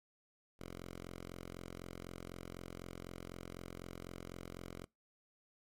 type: tone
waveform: 5% pulse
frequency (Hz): 43.99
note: F1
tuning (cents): +13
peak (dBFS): -35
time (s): 0.59-4.85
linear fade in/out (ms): 10
effects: noise-tail reverb RT60 0.2 s tail -24 dB re dry + MP3 64 kbps